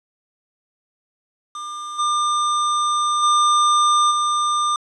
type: tone with level steps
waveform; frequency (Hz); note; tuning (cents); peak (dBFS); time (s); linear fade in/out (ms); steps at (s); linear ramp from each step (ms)
square; 1200; D6; +37; -29 / -18 / -14 / -18; 1.55-4.76; 2; 1.98 / 3.22 / 4.1; 20
effects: resampled to 22050 Hz + 8-bit